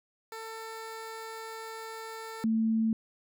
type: tone pair in turn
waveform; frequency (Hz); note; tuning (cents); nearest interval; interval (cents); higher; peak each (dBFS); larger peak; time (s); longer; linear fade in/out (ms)
15% pulse / sine; 446.7 / 222.9; A4 / A3; +26 / +23; octave; 1203; first; -33 / -24; second; 0.32-2.44 / 2.44-2.93; first; 2
effects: none